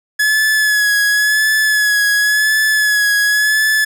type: tone with vibrato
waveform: 45% pulse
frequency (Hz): 1700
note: G#6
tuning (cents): +40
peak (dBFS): -11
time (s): 0.19-3.85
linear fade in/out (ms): 10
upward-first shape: sine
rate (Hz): 0.93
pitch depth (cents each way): 36
effects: none